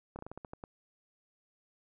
slowing click train, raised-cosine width 1 ms, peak -29 dBFS, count 9, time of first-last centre 0.16-0.638 s, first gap 29 ms, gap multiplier 1.2, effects none

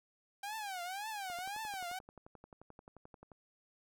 sawtooth tone with vibrato, 784 Hz, G5, in tune, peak -36 dBFS, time 0.43-1.99 s, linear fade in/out 5 ms, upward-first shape triangle, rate 1.9 Hz, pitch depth 230 cents each way
click train, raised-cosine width 1 ms, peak -39 dBFS, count 24, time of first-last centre 1.3-3.318 s, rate 11.4 Hz
effects none

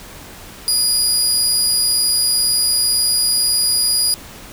25% pulse tone, 4889 Hz, D#8, 31 cents flat, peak -9 dBFS, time 0.68-4.14 s, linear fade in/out 0 ms, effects pink hiss -37 dBFS RMS until 4.52 s

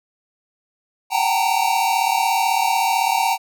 square tone cluster, 757 / 793 / 894 / 932 Hz, F#5 / G5 / A5 / A#5, +39 / +20 / +27 / -1 cents, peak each -23 dBFS, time 1.1-3.38 s, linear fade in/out 50 ms, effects none

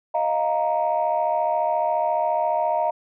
sine chord, Eb suspended second, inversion none, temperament equal with one note detuned, 624.1 / 698.5 / 932.3 Hz, Eb5 / F5 / Bb5, +5 / 0 / 0 cents, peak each -23 dBFS, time 0.14-2.91 s, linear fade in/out 10 ms, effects tanh soft clip ceiling -12 dBFS

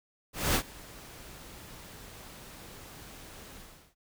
pink noise with ADSR envelope, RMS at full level -25 dBFS, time 0.33-3.95 s, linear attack 220 ms, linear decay 74 ms, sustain -23 dB, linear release 400 ms, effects none

